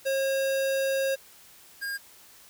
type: tone pair in turn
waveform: square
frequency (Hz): 540 / 1618.2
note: C#5 / G#6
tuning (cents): -45 / -45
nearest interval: octave + perfect fifth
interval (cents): 1900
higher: second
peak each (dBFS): -25 / -31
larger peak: first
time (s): 0.05-1.16 / 1.81-1.98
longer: first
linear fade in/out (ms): 20
effects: white hiss -53 dBFS RMS until 2.49 s